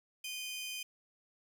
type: tone pair together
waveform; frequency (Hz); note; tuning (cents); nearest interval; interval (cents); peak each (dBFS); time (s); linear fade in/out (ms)
sawtooth; 2465 / 3106; D#7 / G7; -17 / -17; major third; 400; -39 / -39; 0.24-0.83; 5
effects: none